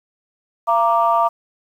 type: chord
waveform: sine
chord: Bb major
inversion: second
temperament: equal with one note detuned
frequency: 681.7 / 932.3 / 1174.7 Hz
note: F5 / Bb5 / D6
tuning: -42 / 0 / 0 cents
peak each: -17 dBFS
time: 0.67-1.29 s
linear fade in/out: 20 ms
effects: tanh soft clip ceiling -4 dBFS + 8-bit